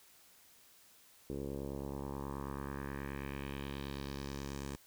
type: tone with low-pass filter sweep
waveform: 10% pulse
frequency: 69.3 Hz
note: C#2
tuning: in tune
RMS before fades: -42 dBFS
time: 1.3-4.76 s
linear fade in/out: 0 ms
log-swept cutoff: 440 to 8300 Hz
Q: 2.2
effects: white hiss -63 dBFS RMS until 4.86 s